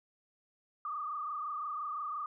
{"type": "tone with frequency modulation", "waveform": "sine", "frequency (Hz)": 1200, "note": "D6", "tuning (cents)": 37, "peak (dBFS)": -35, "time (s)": [0.85, 2.26], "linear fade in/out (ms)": 2, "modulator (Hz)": 25.8, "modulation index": 2.1, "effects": []}